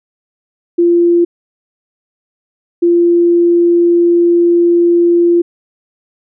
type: tone bursts at uneven times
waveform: sine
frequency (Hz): 344.6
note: F4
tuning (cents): -23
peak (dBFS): -6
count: 2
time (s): 0.78-1.25 / 2.82-5.42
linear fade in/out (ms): 10
effects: none